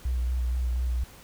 sine tone with vibrato, 61.74 Hz, B1, in tune, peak -24 dBFS, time 0.05-1.04 s, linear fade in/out 5 ms, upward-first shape square, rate 4.2 Hz, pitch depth 26 cents each way, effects pink hiss -50 dBFS RMS until 1.23 s

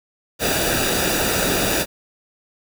pink noise with comb filter, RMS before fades -20 dBFS, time 0.39-1.86 s, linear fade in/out 50 ms, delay 0.94 ms, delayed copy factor -0.65, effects none

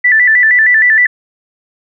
sine tone with vibrato, 1864.7 Hz, A#6, in tune, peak -5 dBFS, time 0.04-1.07 s, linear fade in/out 10 ms, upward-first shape square, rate 6.4 Hz, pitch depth 96 cents each way, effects none

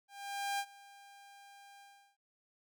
sawtooth tone with ADSR envelope, 800 Hz, G5, 35 cents sharp, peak -29 dBFS, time 0.08-2.17 s, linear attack 510 ms, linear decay 61 ms, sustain -22 dB, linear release 360 ms, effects none

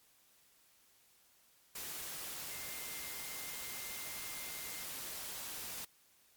sine tone in noise, 2098 Hz, C7, 4 cents sharp, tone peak -52 dBFS, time 2.51-4.84 s, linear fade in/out 5 ms, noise white, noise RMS -44 dBFS, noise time 1.75-5.85 s, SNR -11 dB, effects white hiss -68 dBFS RMS until 6.36 s + MP3 96 kbps

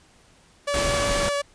sawtooth tone with vibrato, 572 Hz, D5, 46 cents flat, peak -19 dBFS, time 0.67-1.42 s, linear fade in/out 10 ms, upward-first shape sine, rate 8.3 Hz, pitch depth 12 cents each way
pink noise, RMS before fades -26 dBFS, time 0.74-1.29 s, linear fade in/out 0 ms
effects pink hiss -56 dBFS RMS until 1.54 s + resampled to 22050 Hz

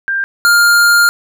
sine / square tone pair in turn, 1588 / 1405.4 Hz, G6 / F6, +22 / +10 cents, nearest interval major second, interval 212 cents, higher first, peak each -13 / -7 dBFS, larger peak second, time 0.08-0.24 / 0.45-1.09 s, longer second, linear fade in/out 0 ms, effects none

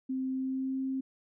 sine tone with pitch glide, 261.6 to 265.1 Hz, C4 to C4, 0 to +23 cents, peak -30 dBFS, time 0.09-1.01 s, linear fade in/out 10 ms, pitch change +23 cents, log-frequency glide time 0.29-0.79 s, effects none

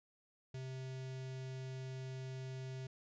square tone with notch filter, 130.8 Hz, C3, in tune, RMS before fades -45 dBFS, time 0.54-2.87 s, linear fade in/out 5 ms, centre 1100 Hz, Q 1.5, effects resampled to 16000 Hz

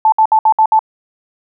sine tone bursts, 876 Hz, A5, 8 cents flat, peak -6 dBFS, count 6, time 0.05-0.792 s, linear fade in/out 2 ms, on 72 ms, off 62 ms, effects none

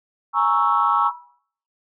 sine chord, A# half-diminished seventh, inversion third, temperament equal, 830.6 / 932.3 / 1108.7 / 1318.5 Hz, G#5 / A#5 / C#6 / E6, 0 / 0 / 0 / 0 cents, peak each -24 / -21 / -19 / -20 dBFS, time 0.33-1.12 s, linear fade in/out 50 ms
sine tone with exponential decay, 971 Hz, B5, 30 cents flat, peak -24 dBFS, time 1.04-1.39 s, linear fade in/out 5 ms, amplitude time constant 76 ms
effects noise-tail reverb RT60 0.6 s tail -23 dB re dry + tanh soft clip ceiling -6 dBFS

